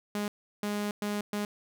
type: tone bursts at uneven times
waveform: sawtooth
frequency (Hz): 206.8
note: G#3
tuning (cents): -7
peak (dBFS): -26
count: 4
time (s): 0.15-0.28 / 0.63-0.91 / 1.02-1.21 / 1.33-1.45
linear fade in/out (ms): 2
effects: none